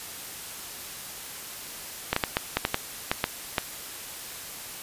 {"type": "clicks", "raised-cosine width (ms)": 0.3, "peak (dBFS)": -6, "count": 10, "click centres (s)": [2.13, 2.164, 2.238, 2.369, 2.57, 2.651, 2.744, 3.115, 3.241, 3.582], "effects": ["white hiss -39 dBFS RMS until 4.82 s", "resampled to 32000 Hz"]}